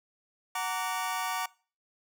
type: chord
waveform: sawtooth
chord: Gb augmented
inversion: none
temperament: just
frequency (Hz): 740 / 925 / 1156.2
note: Gb5 / Bb5 / D6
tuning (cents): 0 / -14 / -27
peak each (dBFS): -31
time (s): 0.55-1.46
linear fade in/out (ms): 5
effects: noise-tail reverb RT60 0.4 s tail -23 dB re dry